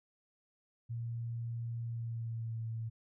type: tone with pitch glide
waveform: sine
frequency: 116.7 to 113.18 Hz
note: A#2 to A2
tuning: +2 to +49 cents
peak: -36 dBFS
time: 0.89-2.9 s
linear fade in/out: 20 ms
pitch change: -53 cents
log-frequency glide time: 1.83-2.61 s
effects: none